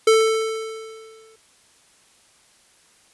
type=tone with exponential decay; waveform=square; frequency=442.8 Hz; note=A4; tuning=11 cents sharp; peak=-11 dBFS; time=0.07-1.36 s; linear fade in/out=5 ms; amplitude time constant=280 ms; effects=white hiss -56 dBFS RMS until 3.13 s + resampled to 24000 Hz